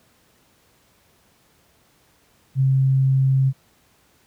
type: tone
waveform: sine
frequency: 133.6 Hz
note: C3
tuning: 36 cents sharp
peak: -14 dBFS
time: 2.55-3.53 s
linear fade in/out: 50 ms
effects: pink hiss -59 dBFS RMS until 4.26 s + high-pass 60 Hz 12 dB/octave